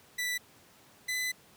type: tone pair in turn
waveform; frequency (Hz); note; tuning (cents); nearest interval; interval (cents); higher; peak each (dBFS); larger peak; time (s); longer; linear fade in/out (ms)
sawtooth; 1975.5 / 2008; B6 / B6; 0 / +28; unison; 28; second; -27; neither; 0.18-0.38 / 1.08-1.32; second; 10
effects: pink hiss -59 dBFS RMS until 1.56 s + high-pass 100 Hz 12 dB/octave